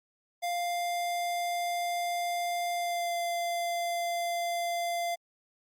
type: tone with pitch glide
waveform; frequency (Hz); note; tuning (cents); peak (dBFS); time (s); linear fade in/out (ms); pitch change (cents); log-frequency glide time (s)
square; 698.5 to 690.1; F5 to F5; 0 to -21; -30; 0.42-5.16; 20; -21; 2.74-3.16
effects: Opus 48 kbps